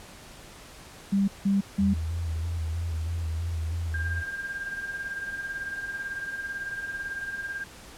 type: tone bursts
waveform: sine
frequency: 197.6 Hz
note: G3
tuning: 14 cents sharp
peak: -20 dBFS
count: 3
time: 1.12-1.94 s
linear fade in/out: 10 ms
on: 160 ms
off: 170 ms
type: tone with vibrato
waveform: sine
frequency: 82.41 Hz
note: E2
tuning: in tune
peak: -27 dBFS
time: 1.78-4.24 s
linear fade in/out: 50 ms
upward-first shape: square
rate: 3.1 Hz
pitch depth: 42 cents each way
type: tone with tremolo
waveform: sine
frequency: 1600 Hz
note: G6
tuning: 35 cents sharp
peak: -29 dBFS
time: 3.94-7.64 s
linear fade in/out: 2 ms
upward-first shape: sine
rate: 18 Hz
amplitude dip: 55%
effects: pink hiss -47 dBFS RMS until 7.97 s + low-pass 11000 Hz 12 dB/octave